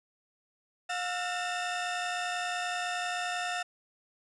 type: tone cluster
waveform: 35% pulse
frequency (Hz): 716 / 1339 / 1813 / 2648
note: F5 / E6 / A#6 / E7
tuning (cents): +43 / +27 / -49 / +7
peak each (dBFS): -32 / -39 / -35 / -40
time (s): 0.89-3.63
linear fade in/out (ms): 10
effects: resampled to 22050 Hz